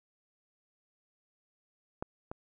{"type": "clicks", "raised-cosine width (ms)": 1, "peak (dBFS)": [-21, -25], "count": 2, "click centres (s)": [2.025, 2.315], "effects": []}